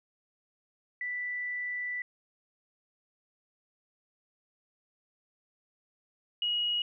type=tone pair in turn; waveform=sine; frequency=1975.5 / 2897 Hz; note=B6 / F#7; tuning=0 / -37 cents; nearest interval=perfect fifth; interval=663 cents; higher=second; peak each=-32 / -27 dBFS; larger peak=second; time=1.01-2.02 / 6.42-6.82 s; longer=first; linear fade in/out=2 ms; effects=none